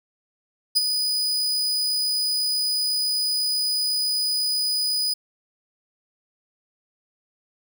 40% pulse tone with ADSR envelope, 4967 Hz, D#8, 4 cents flat, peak -13 dBFS, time 0.75-5.14 s, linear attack 20 ms, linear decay 25 ms, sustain -7 dB, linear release 9 ms, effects none

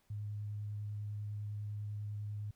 sine tone with vibrato, 104.2 Hz, G#2, 6 cents sharp, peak -38 dBFS, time 0.1-2.51 s, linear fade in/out 5 ms, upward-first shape sine, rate 10 Hz, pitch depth 10 cents each way, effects pink hiss -74 dBFS RMS until 2.55 s

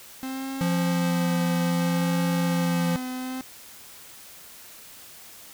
45% pulse tone with vibrato, 261.6 Hz, C4, in tune, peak -30 dBFS, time 0.23-3.41 s, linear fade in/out 0 ms, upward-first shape sine, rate 0.62 Hz, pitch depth 48 cents each way
square tone with pitch glide, 173.9 to 172.4 Hz, F3 to F3, -7 to -22 cents, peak -23 dBFS, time 0.61-2.96 s, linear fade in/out 0 ms, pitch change -15 cents, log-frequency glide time 1.21-1.91 s
effects white hiss -46 dBFS RMS until 5.53 s

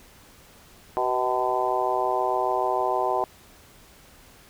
harmonic tone with a mistuned harmonic, 126.6 Hz, B2, 43 cents sharp, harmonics 3 / 4 / 5 / 6 / 7 / 8, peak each -29 / -32 / -28 / -27 / -29 / -29 dBFS, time 0.97-3.24 s, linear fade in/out 0 ms, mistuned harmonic 4, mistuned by -42 cents, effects pink hiss -52 dBFS RMS until 4.49 s

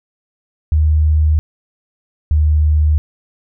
sine tone pair in turn, 77 / 76.2 Hz, D#2 / D#2, -17 / -36 cents, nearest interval unison, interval 19 cents, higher first, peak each -9 dBFS, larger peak neither, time 0.72-1.39 / 2.31-2.98 s, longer neither, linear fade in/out 0 ms, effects none

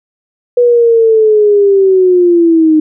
sine linear sweep, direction down, 489.8 to 307 Hz, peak -4 dBFS, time 0.57-2.8 s, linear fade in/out 5 ms, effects none

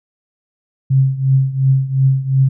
sine tone with tremolo, 133.9 Hz, C3, 40 cents sharp, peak -7 dBFS, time 0.9-2.49 s, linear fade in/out 10 ms, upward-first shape triangle, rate 2.8 Hz, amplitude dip 85%, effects none

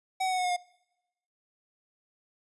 square tone with pitch steps, 757 / 747.9 / 738.9 / 729.9 / 721.1 / 712.5 Hz, F#5 / F#5 / F#5 / F#5 / F#5 / F5, +39 / +18 / -3 / -24 / -45 / +34 cents, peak -27 dBFS, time 0.2-0.566 s, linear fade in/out 10 ms, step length 61 ms, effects noise-tail reverb RT60 0.9 s tail -24 dB re dry + resampled to 24000 Hz

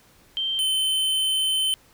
sine / square tone pair in turn, 3136 / 3071 Hz, G7 / G7, 0 / -36 cents, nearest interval unison, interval 36 cents, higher first, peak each -23 / -21 dBFS, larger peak second, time 0.37-0.59 / 0.59-1.74 s, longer second, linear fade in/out 0 ms, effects pink hiss -56 dBFS RMS until 1.93 s

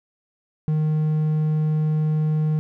triangle tone, 154.4 Hz, D#3, 13 cents flat, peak -16 dBFS, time 0.68-2.59 s, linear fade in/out 0 ms, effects none

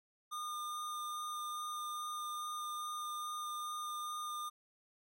square tone with vibrato, 1213 Hz, D#6, 44 cents flat, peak -40 dBFS, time 0.31-4.5 s, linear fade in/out 20 ms, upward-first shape sine, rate 2.4 Hz, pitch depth 10 cents each way, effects none

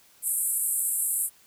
pink band-pass noise, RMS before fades -27 dBFS, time 0.22-1.3 s, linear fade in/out 50 ms, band 8000 to 13000 Hz, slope 96 dB/octave, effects white hiss -58 dBFS RMS until 1.46 s

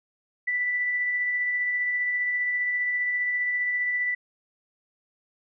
sine tone with tremolo, 1975.5 Hz, B6, in tune, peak -22 dBFS, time 0.47-4.15 s, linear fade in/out 10 ms, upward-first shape triangle, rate 15 Hz, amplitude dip 30%, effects none

